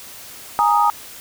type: chord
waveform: sine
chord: Ab suspended second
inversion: none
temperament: equal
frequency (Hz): 830.6 / 932.3 / 1244.5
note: Ab5 / Bb5 / Eb6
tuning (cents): 0 / 0 / 0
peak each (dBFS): -17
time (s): 0.59-0.9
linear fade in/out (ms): 0
effects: white hiss -38 dBFS RMS until 1.2 s